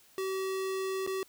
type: tone with dropouts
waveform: square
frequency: 381.8 Hz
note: G4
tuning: 46 cents flat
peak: -32 dBFS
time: 0.18-1.23 s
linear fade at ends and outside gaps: 1 ms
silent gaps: 1.065-1.074 s
effects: white hiss -61 dBFS RMS until 1.28 s